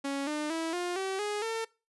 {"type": "tone with pitch steps", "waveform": "sawtooth", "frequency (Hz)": [277.6, 301, 326.3, 353.8, 383.6, 415.9, 451], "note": ["C#4", "D4", "E4", "F4", "G4", "G#4", "A4"], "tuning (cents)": [3, 43, -18, 23, -37, 2, 43], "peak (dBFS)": -27, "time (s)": [0.04, 1.65], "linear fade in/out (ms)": 10, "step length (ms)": 230, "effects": ["noise-tail reverb RT60 0.3 s tail -22 dB re dry", "resampled to 24000 Hz"]}